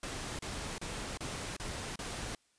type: noise bursts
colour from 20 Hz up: pink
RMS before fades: -40 dBFS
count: 6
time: 0.03-2.35 s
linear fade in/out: 2 ms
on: 360 ms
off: 32 ms
effects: white hiss -72 dBFS RMS until 2.58 s + resampled to 22050 Hz